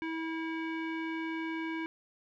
square tone with low-pass filter, 324 Hz, E4, 30 cents flat, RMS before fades -36 dBFS, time 0.02-1.86 s, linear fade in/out 0 ms, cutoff 2200 Hz, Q 2.9, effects none

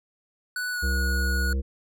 square tone with pitch glide, 1482 to 1454 Hz, F#6 to F#6, +2 to -31 cents, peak -28 dBFS, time 0.56-1.53 s, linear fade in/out 2 ms, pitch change -33 cents, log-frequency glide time 0.72-0.8 s
harmonic tone, 67 Hz, C2, 42 cents sharp, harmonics 1 / 3 / 5 / 7 / 8, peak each -23 / -36 / -41 / -40 / -50 dBFS, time 0.82-1.62 s, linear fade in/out 20 ms
effects none

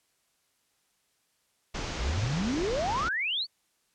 pink low-pass noise, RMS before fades -35 dBFS, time 1.74-3.09 s, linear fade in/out 10 ms, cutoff 6800 Hz, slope 48 dB/octave
sine exponential sweep, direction up, 50.2 to 4671 Hz, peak -27 dBFS, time 1.97-3.47 s, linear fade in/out 50 ms
effects white hiss -72 dBFS RMS until 3.94 s + low-pass 11000 Hz 12 dB/octave

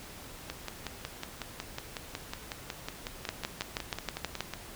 two click trains, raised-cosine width 0.2 ms, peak -18 / -14 dBFS, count 23 / 8, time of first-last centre 0.5-4.537 / 3.29-4.406 s, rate 5.45 / 6.27 Hz, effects pink hiss -47 dBFS RMS until 4.75 s

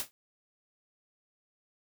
white noise with exponential decay, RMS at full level -31 dBFS, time 0-0.11 s, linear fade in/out 0 ms, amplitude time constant 23 ms, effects none

